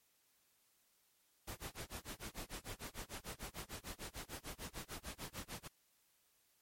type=noise with tremolo; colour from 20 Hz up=pink; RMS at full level=-45 dBFS; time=1.47-5.68 s; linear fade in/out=10 ms; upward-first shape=sine; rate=6.7 Hz; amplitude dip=100%; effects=white hiss -75 dBFS RMS until 6.61 s + MP3 64 kbps